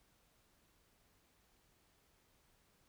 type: silence
effects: pink hiss -73 dBFS RMS until 2.88 s